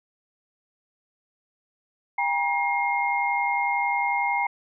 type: tone cluster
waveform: sine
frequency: 800 / 951 / 2132 Hz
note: G5 / A#5 / C7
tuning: +35 / +34 / +32 cents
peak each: -26 dBFS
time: 2.18-4.47 s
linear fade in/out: 5 ms
effects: none